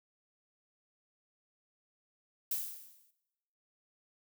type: noise with exponential decay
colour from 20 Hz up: violet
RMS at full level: -32 dBFS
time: 2.51-3.11 s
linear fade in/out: 5 ms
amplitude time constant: 130 ms
effects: noise-tail reverb RT60 1.0 s tail -19 dB re dry